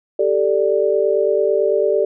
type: chord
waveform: sine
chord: G suspended second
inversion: none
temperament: just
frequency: 392 / 441 / 588 Hz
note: G4 / A4 / D5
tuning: 0 / +4 / +2 cents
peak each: -18 dBFS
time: 0.19-2.05 s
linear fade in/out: 5 ms
effects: none